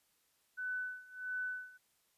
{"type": "tone with tremolo", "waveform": "sine", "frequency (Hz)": 1500, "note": "F#6", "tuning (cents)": 23, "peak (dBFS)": -35, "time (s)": [0.57, 1.78], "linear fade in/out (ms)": 20, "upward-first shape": "sine", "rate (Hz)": 1.5, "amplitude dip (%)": 90, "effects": ["white hiss -75 dBFS RMS until 2.17 s", "resampled to 32000 Hz"]}